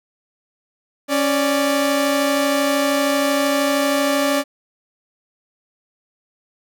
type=tone pair together; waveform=sawtooth; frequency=276.8 / 586.5 Hz; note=C#4 / D5; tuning=-2 / -2 cents; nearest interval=octave + minor second; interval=1300 cents; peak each=-15 dBFS; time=1.08-4.44 s; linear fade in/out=50 ms; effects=none